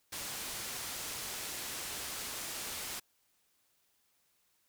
white low-pass noise, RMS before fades -41 dBFS, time 0.12-3 s, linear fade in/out 10 ms, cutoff 11000 Hz, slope 12 dB/octave, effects white hiss -74 dBFS RMS until 4.68 s

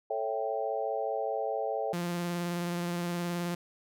sine chord, A dominant seventh, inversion none, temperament equal, 440 / 554.4 / 659.3 / 784 Hz, A4 / C#5 / E5 / G5, 0 / 0 / 0 / 0 cents, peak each -35 dBFS, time 0.1-1.93 s, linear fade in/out 5 ms
sawtooth tone with vibrato, 173.9 Hz, F3, 7 cents flat, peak -27 dBFS, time 1.93-3.55 s, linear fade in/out 5 ms, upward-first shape sine, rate 19 Hz, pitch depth 19 cents each way
effects none

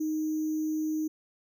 sine tone with sample-and-hold, 311.1 Hz, D#4, in tune, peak -27 dBFS, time 0-1.08 s, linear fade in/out 10 ms, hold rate 6300 Hz, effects none

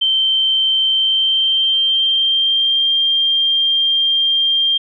sine tone with pitch glide, 3117 to 3190 Hz, G7 to G7, -11 to +30 cents, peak -12 dBFS, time 0.01-4.78 s, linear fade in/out 10 ms, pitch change +41 cents, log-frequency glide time 0.9-2.92 s, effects none

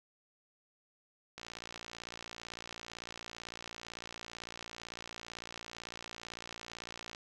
click train, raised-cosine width 0.2 ms, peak -26 dBFS, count 335, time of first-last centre 1.38-7.149 s, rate 57.9 Hz, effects none

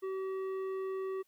sine tone with tanh clipping, 381.6 Hz, G4, 47 cents flat, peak -36 dBFS, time 0.02-1.23 s, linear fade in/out 20 ms, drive 10 dB, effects white hiss -74 dBFS RMS until 1.27 s

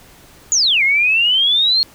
sine exponential two-way sweep, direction down then up, 7040 to 2102 to 4330 Hz, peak -11 dBFS, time 0.52-1.83 s, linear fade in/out 0 ms, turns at 0.83 s, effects pink hiss -45 dBFS RMS until 1.94 s

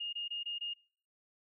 sine tone bursts, 2840 Hz, F7, 28 cents sharp, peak -36 dBFS, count 5, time 0-0.738 s, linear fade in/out 10 ms, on 130 ms, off 22 ms, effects noise-tail reverb RT60 0.5 s tail -25 dB re dry

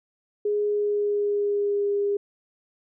sine tone with pitch glide, 415.3 to 405.3 Hz, G#4 to G#4, 0 to -42 cents, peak -21 dBFS, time 0.45-2.17 s, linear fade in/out 5 ms, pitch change -42 cents, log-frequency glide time 0.66-1.9 s, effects none

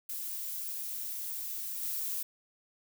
violet noise with level steps, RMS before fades -38 / -35 dBFS, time 0.09-2.23 s, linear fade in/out 5 ms, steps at 1.81 s, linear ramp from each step 20 ms, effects none

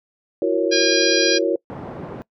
sine chord, F# dominant seventh, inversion third, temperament equal with one note detuned, 334.4 / 370 / 466.2 / 554.4 Hz, E4 / F#4 / A#4 / C#5, +25 / 0 / 0 / 0 cents, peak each -22 dBFS, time 0.42-1.56 s, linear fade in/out 2 ms
harmonic tone, 811 Hz, G#5, 41 cents flat, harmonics 2 / 3 / 4 / 5 / 6 / 7, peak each -24 / -25 / -26 / -24 / -22 / -26 dBFS, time 0.71-1.39 s, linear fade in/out 20 ms
pink band-pass noise, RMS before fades -33 dBFS, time 1.7-2.22 s, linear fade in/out 0 ms, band 140 to 790 Hz, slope 12 dB/octave
effects noise-tail reverb RT60 0.1 s tail -23 dB re dry

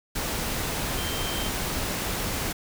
sine tone in noise, 3138 Hz, G7, 1 cent sharp, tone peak -35 dBFS, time 0.97-1.49 s, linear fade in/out 10 ms, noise pink, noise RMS -29 dBFS, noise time 0.15-2.53 s, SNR -9 dB, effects none

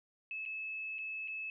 sine tone with dropouts, 2600 Hz, E7, 24 cents flat, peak -38 dBFS, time 0.31-1.5 s, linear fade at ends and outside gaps 1 ms, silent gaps 0.453-0.46 / 0.984-0.988 / 1.276-1.281 s, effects none

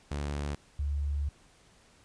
sawtooth / sine tone pair in turn, 72.3 / 71.93 Hz, D2 / D2, -27 / -35 cents, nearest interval unison, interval 8 cents, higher first, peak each -28 dBFS, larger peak neither, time 0.11-0.55 / 0.79-1.29 s, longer second, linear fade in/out 5 ms, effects pink hiss -61 dBFS RMS until 2.04 s + resampled to 22050 Hz

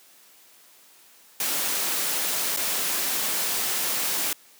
white noise with dropouts, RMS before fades -26 dBFS, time 1.4-4.33 s, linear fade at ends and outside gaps 2 ms, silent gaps 2.564-2.571 s, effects white hiss -54 dBFS RMS until 4.59 s + high-pass 200 Hz 12 dB/octave

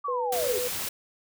sine linear sweep, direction down, 1174.7 to 370 Hz, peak -28 dBFS, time 0.04-0.59 s, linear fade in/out 10 ms
sine tone, 494.3 Hz, B4, 1 cent sharp, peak -28 dBFS, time 0.08-0.68 s, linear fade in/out 5 ms
white noise, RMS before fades -32 dBFS, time 0.32-0.89 s, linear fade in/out 5 ms
effects none

